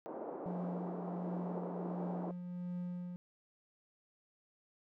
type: band-pass noise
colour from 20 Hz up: pink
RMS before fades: -44 dBFS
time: 0.06-2.31 s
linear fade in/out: 0 ms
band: 280 to 850 Hz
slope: 24 dB/octave
type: tone with tremolo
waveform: triangle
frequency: 177.8 Hz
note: F3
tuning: 31 cents sharp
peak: -35 dBFS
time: 0.46-3.16 s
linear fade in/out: 0 ms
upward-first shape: triangle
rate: 1.4 Hz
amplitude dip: 45%
effects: none